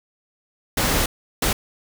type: noise bursts at uneven times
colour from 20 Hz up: pink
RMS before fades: -20 dBFS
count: 2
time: 0.77-1.06 / 1.42-1.53 s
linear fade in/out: 5 ms
effects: none